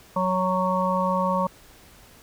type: harmonic tone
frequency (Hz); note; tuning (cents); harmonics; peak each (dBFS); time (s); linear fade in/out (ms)
185; F#3; 0; 1 / 3 / 5 / 6; -26 / -26 / -26 / -26; 0.16-1.47; 5
effects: pink hiss -51 dBFS RMS until 2.22 s